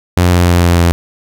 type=tone with pitch steps; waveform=sawtooth; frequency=88.9 / 88.08 / 87.27 / 86.47 / 85.67 Hz; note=F2 / F2 / F2 / F2 / F2; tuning=+31 / +15 / -1 / -17 / -33 cents; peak=-3 dBFS; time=0.17-0.92 s; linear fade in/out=0 ms; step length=150 ms; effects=none